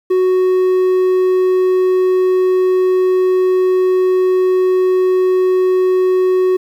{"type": "tone", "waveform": "triangle", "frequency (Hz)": 370, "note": "F#4", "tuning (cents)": 0, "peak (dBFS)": -8, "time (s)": [0.1, 6.57], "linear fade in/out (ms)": 10, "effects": ["8-bit"]}